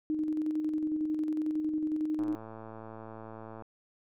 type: tone with tremolo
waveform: sine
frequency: 308.6 Hz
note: D#4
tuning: 14 cents flat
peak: -27 dBFS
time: 0.1-2.35 s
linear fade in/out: 0 ms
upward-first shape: square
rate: 11 Hz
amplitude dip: 35%
type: click train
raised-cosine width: 1 ms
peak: -31 dBFS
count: 160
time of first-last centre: 2.19-3.622 s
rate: 111 Hz
effects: none